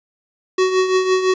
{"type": "tone with tremolo", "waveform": "square", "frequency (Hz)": 373.4, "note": "F#4", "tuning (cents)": 16, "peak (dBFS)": -12, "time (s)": [0.58, 1.34], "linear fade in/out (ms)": 5, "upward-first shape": "triangle", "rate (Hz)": 5.9, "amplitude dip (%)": 65, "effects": ["resampled to 16000 Hz", "8-bit"]}